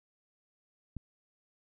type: click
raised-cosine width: 5 ms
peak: -27 dBFS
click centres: 0.967 s
effects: none